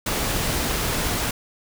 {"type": "noise", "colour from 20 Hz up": "pink", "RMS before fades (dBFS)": -24, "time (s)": [0.06, 1.31], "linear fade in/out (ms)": 5, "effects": []}